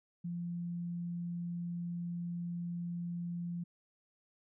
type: tone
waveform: sine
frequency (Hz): 172.9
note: F3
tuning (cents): -17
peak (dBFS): -36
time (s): 0.24-3.64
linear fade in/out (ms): 10
effects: none